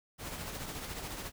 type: noise with tremolo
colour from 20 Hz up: pink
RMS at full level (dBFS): -39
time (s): 0.18-1.32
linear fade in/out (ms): 50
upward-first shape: triangle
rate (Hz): 14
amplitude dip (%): 50
effects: none